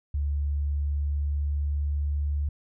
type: tone with pitch glide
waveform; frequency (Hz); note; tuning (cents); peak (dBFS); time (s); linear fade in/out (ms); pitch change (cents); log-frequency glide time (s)
sine; 72 to 72.67; D2 to D2; -34 to -18; -24; 0.14-2.49; 5; +16; 0.25-2.17
effects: none